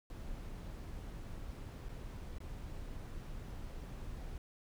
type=noise with dropouts; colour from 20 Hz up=brown; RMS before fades=-45 dBFS; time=0.1-4.38 s; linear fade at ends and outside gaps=1 ms; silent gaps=1.887-1.891 / 2.384-2.403 s; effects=none